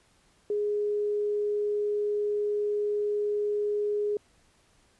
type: tone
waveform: sine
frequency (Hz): 415.3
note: G#4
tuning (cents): 0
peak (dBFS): -25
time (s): 0.5-4.17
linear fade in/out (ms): 2
effects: pink hiss -64 dBFS RMS until 4.99 s + resampled to 24000 Hz